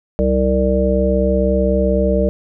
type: harmonic tone with a mistuned harmonic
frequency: 65.41 Hz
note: C2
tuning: in tune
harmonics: 1 / 3 / 5 / 7 / 9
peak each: -18 / -18 / -24 / -19 / -18 dBFS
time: 0.19-2.29 s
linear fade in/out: 0 ms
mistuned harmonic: 3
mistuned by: -36 cents
effects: none